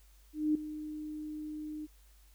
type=tone with ADSR envelope; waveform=sine; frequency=304.9 Hz; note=D#4; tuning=35 cents flat; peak=-24 dBFS; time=0.33-1.87 s; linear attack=220 ms; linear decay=4 ms; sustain=-14 dB; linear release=27 ms; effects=added 50 Hz sine -58 dBFS peak until 2.34 s + white hiss -67 dBFS RMS until 2.34 s